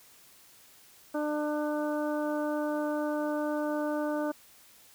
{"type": "harmonic tone", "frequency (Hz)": 299.3, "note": "D4", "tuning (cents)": 33, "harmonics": [1, 2, 3, 4, 5], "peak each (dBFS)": [-31, -32, -39, -42, -42], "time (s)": [1.14, 4.32], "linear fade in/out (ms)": 10, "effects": ["white hiss -57 dBFS RMS until 4.94 s"]}